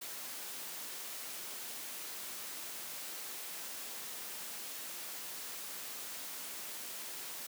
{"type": "noise", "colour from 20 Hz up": "white", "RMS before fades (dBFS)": -44, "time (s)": [0.01, 7.47], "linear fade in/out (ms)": 10, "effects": ["high-pass 200 Hz 12 dB/octave"]}